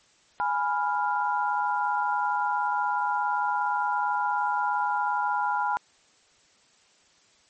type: chord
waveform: sine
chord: F diminished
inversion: first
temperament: equal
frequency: 830.6 / 987.8 / 1396.9 Hz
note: Ab5 / Cb6 / F6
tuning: 0 / 0 / 0 cents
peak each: -27 / -27 / -30 dBFS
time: 0.4-5.77 s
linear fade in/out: 0 ms
effects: white hiss -61 dBFS RMS until 7.49 s + MP3 32 kbps